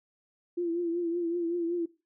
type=tone with vibrato; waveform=sine; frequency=341.9 Hz; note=F4; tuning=37 cents flat; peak=-27 dBFS; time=0.57-1.86 s; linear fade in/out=10 ms; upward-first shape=triangle; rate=5.3 Hz; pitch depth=64 cents each way; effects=noise-tail reverb RT60 0.3 s tail -20 dB re dry